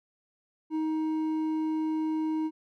sine tone with hard clipping, 314.2 Hz, D#4, 17 cents sharp, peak -28 dBFS, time 0.7-2.51 s, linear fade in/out 50 ms, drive 5 dB, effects none

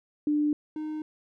sine / triangle tone pair in turn, 297.4 / 308 Hz, D4 / D#4, +22 / -17 cents, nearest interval minor second, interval 61 cents, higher second, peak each -22 / -29 dBFS, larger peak first, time 0.27-0.53 / 0.76-1.02 s, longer neither, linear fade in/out 2 ms, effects none

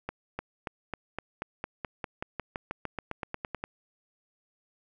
accelerating click train, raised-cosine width 0.5 ms, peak -18 dBFS, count 21, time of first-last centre 0.09-3.639 s, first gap 300 ms, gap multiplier 0.94, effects none

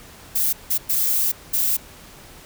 violet noise bursts at uneven times, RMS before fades -20 dBFS, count 4, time 0.35-0.53 / 0.7-0.78 / 0.89-1.32 / 1.53-1.77 s, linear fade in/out 10 ms, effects pink hiss -44 dBFS RMS until 2.45 s

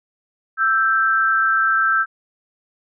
sine tone pair together, 1327.3 / 1568 Hz, E6 / G6, +12 / 0 cents, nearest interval minor third, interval 288 cents, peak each -17 dBFS, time 0.57-2.06 s, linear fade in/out 50 ms, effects none

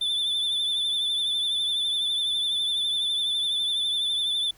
triangle tone with vibrato, 3520 Hz, A7, in tune, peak -22 dBFS, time 0.01-4.51 s, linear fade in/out 5 ms, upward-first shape triangle, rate 12 Hz, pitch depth 48 cents each way, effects pink hiss -57 dBFS RMS until 4.57 s

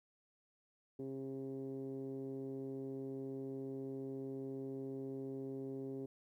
10% pulse tone with low-pass filter, 134.4 Hz, C3, 47 cents sharp, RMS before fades -44 dBFS, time 0.99-6.06 s, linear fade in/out 5 ms, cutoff 350 Hz, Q 4.6, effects 13-bit

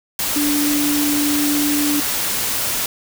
sine tone in noise, 292.1 Hz, D4, 9 cents flat, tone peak -17 dBFS, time 0.36-2 s, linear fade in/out 2 ms, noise white, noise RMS -21 dBFS, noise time 0.19-2.86 s, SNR +1 dB, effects none

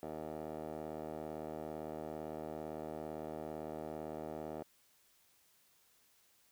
15% pulse tone with band-pass filter, 77.78 Hz, D#2, in tune, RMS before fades -44 dBFS, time 0.03-4.63 s, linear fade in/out 0 ms, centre 530 Hz, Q 8.1, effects white hiss -70 dBFS RMS until 6.51 s

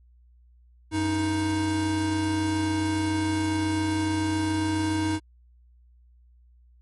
square tone pair together, 95.4 / 313.4 Hz, G2 / D#4, -47 / +13 cents, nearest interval octave + major sixth, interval 2060 cents, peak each -30 / -25 dBFS, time 0.91-5.2 s, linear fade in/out 50 ms, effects added 60 Hz sine -53 dBFS peak until 6.81 s + MP3 48 kbps

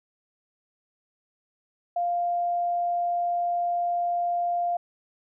sine tone, 698.5 Hz, F5, in tune, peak -23 dBFS, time 1.96-4.77 s, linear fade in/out 5 ms, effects none

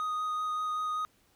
triangle tone with vibrato, 1244.5 Hz, D#6, in tune, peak -28 dBFS, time 0-1.05 s, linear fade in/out 0 ms, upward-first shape sine, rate 5.2 Hz, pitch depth 9 cents each way, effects pink hiss -67 dBFS RMS until 1.35 s

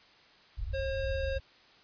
white low-pass noise, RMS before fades -36 dBFS, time 0.57-1.4 s, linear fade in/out 10 ms, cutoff 100 Hz, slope 96 dB/octave
square tone, 538 Hz, C5, 48 cents sharp, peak -33 dBFS, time 0.73-1.39 s, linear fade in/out 20 ms
effects white hiss -59 dBFS RMS until 1.83 s + resampled to 11025 Hz

